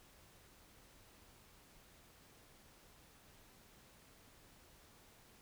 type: silence
effects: pink hiss -64 dBFS RMS until 5.41 s